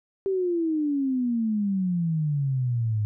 sine exponential sweep, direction down, 393.2 to 103.8 Hz, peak -22 dBFS, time 0.26-3.05 s, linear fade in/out 0 ms, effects none

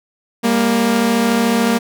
sawtooth tone pair together, 200 / 233.8 Hz, G3 / A#3, +35 / +5 cents, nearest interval minor third, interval 270 cents, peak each -15 / -10 dBFS, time 0.43-1.79 s, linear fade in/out 20 ms, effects none

